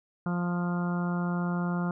harmonic tone, 175.4 Hz, F3, 8 cents sharp, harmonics 1 / 2 / 3 / 4 / 5 / 6 / 7 / 8, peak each -27 / -39 / -43 / -41 / -43 / -43 / -42 / -41 dBFS, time 0.26-1.91 s, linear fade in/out 2 ms, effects none

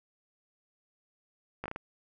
slowing click train, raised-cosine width 0.5 ms, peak -22 dBFS, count 5, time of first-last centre 1.64-1.761 s, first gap 17 ms, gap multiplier 1.4, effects none

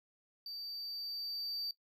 triangle tone with level ramp, 4631 Hz, D8, 25 cents flat, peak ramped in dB -41 to -35 dBFS, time 0.46-1.71 s, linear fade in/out 2 ms, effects noise-tail reverb RT60 0.1 s tail -17 dB re dry

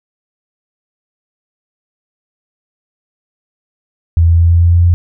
sine tone with pitch steps, 83.4 / 83.98 / 84.56 / 85.15 / 85.74 / 86.34 / 86.94 Hz, E2 / E2 / E2 / F2 / F2 / F2 / F2, +21 / +33 / +45 / -43 / -31 / -19 / -7 cents, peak -5 dBFS, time 4.17-4.94 s, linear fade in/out 0 ms, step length 110 ms, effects none

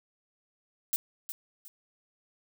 violet noise with echo, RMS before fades -28 dBFS, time 0.93-0.96 s, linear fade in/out 0 ms, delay 360 ms, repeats 2, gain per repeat -10 dB, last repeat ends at 1.68 s, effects none

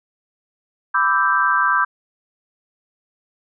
sine chord, E minor seventh, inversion second, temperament equal with one note detuned, 995.2 / 1174.7 / 1318.5 / 1568 Hz, B5 / D6 / E6 / G6, +13 / 0 / 0 / 0 cents, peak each -21 / -19 / -22 / -18 dBFS, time 0.94-1.85 s, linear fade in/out 10 ms, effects none

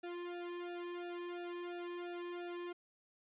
sawtooth tone with flanger, 350 Hz, F4, 4 cents sharp, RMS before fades -44 dBFS, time 0.03-2.73 s, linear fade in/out 10 ms, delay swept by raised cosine 0.94 to 1.49 ms, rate 2.9 Hz, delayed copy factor -1, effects resampled to 8000 Hz

